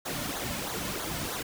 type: noise with flanger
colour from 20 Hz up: pink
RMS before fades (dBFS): -34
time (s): 0.05-1.43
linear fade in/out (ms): 10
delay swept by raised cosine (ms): 0.37 to 2.57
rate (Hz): 3.1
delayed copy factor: -0.7
effects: none